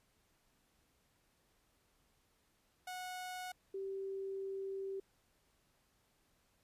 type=tone pair in turn; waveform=sawtooth / sine; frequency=733 / 388.3 Hz; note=F#5 / G4; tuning=-16 / -16 cents; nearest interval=major seventh; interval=1100 cents; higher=first; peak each=-39 / -39 dBFS; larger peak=neither; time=2.87-3.52 / 3.74-5 s; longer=second; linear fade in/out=5 ms; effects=pink hiss -75 dBFS RMS until 6.63 s + resampled to 32000 Hz